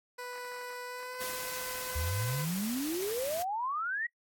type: tone with pitch glide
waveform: 15% pulse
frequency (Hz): 493.9 to 506.3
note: B4 to B4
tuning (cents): 0 to +43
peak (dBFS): -33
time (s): 0.18-2.45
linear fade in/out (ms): 10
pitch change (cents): +43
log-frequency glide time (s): 0.85-1.22
type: noise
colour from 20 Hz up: white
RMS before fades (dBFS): -40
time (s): 1.2-3.43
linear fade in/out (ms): 10
type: exponential sweep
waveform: sine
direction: up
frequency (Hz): 72.9 to 1948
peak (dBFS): -31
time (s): 1.95-4.07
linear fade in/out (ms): 10
effects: noise-tail reverb RT60 0.1 s tail -22 dB re dry + AAC 64 kbps